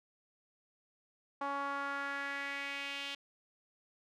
sawtooth tone with band-pass filter sweep, 280 Hz, C#4, 18 cents sharp, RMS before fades -39 dBFS, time 1.41-3.15 s, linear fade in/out 5 ms, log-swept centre 1000 to 3100 Hz, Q 3, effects none

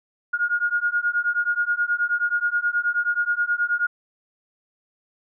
sine beating tone pair, 1425 / 1434.4 Hz, F6 / F6, +34 / +46 cents, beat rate 9.4 Hz, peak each -23 dBFS, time 0.33-3.87 s, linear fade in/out 10 ms, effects none

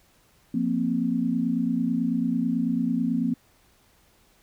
sine chord, F suspended fourth, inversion none, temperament just, 174.61 / 232.8 / 261.9 Hz, F3 / Bb3 / C4, 0 / -2 / +2 cents, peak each -29 / -25 / -26 dBFS, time 0.54-3.34 s, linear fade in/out 5 ms, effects pink hiss -61 dBFS RMS until 4.42 s

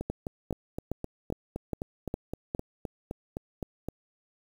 two click trains, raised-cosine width 2 ms, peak -20 / -17 dBFS, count 16 / 7, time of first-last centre 0.01-3.886 / 0.1-2.549 s, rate 3.87 / 2.45 Hz, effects 8-bit

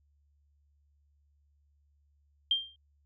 sine tone with exponential decay, 3179 Hz, G7, 24 cents sharp, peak -21 dBFS, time 2.51-2.76 s, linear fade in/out 2 ms, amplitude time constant 53 ms, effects added 72 Hz sine -66 dBFS peak until 3.05 s

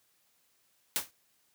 white noise with exponential decay, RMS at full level -26 dBFS, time 0.96-1.11 s, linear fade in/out 0 ms, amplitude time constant 31 ms, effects white hiss -71 dBFS RMS until 1.54 s + high-pass 60 Hz 12 dB/octave

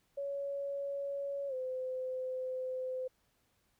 sine tone with pitch glide, 560 to 513.5 Hz, C#5 to C5, +18 to -33 cents, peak -35 dBFS, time 0.17-3.08 s, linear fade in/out 10 ms, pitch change -151 cents, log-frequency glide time 1.48-1.54 s, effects pink hiss -75 dBFS RMS until 3.79 s

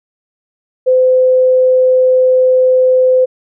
sine tone, 512 Hz, C5, 38 cents flat, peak -6 dBFS, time 0.86-3.26 s, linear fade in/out 20 ms, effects none

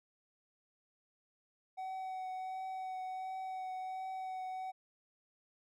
triangle tone with vibrato, 752 Hz, F#5, 28 cents sharp, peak -37 dBFS, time 1.77-4.72 s, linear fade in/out 20 ms, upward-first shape triangle, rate 1.4 Hz, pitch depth 15 cents each way, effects none

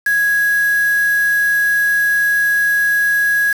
sine tone with quantisation, 1661.2 Hz, G#6, in tune, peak -12 dBFS, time 0.06-3.53 s, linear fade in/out 5 ms, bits 4, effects none

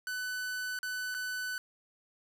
45% pulse tone with dropouts, 1500 Hz, F#6, 23 cents sharp, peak -34 dBFS, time 0.07-1.58 s, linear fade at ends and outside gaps 1 ms, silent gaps 0.789-0.83 / 1.143-1.147 s, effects none

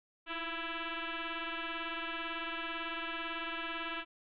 sine tone with frequency modulation, 673 Hz, E5, 36 cents sharp, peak -36 dBFS, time 0.26-4.05 s, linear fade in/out 50 ms, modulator 332 Hz, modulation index 7.6, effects none

